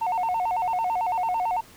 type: tone with vibrato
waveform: sine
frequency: 812 Hz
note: G#5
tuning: 39 cents flat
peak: -20 dBFS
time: 0.01-1.61 s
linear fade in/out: 10 ms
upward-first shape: square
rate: 9 Hz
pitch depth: 190 cents each way
effects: tanh soft clip ceiling -21 dBFS + pink hiss -50 dBFS RMS until 1.76 s